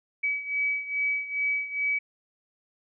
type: beating tone pair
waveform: sine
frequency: 2280 / 2282.4 Hz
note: C#7 / C#7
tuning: +48 / +50 cents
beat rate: 2.4 Hz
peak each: -27 / -31 dBFS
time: 0.23-1.99 s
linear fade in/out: 10 ms
effects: none